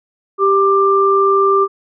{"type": "tone pair together", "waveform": "sine", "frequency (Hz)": [392.8, 1184.6], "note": ["G4", "D6"], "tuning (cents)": [4, 15], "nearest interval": "octave + perfect fifth", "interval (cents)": 1911, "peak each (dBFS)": -12, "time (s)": [0.38, 1.68], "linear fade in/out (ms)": 50, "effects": []}